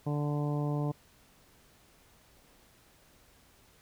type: harmonic tone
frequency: 146.83 Hz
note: D3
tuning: in tune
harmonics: 1 / 2 / 3 / 4 / 5 / 6 / 7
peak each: -30 / -36 / -40 / -42 / -44 / -46 / -47 dBFS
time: 0.06-0.92 s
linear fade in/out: 10 ms
effects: pink hiss -62 dBFS RMS until 3.81 s